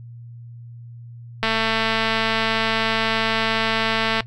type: click train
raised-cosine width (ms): 0.3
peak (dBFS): -5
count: 620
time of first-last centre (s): 1.43-4.206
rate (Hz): 223
effects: noise-tail reverb RT60 0.1 s tail -19 dB re dry + added 118 Hz sine -36 dBFS peak until 4.26 s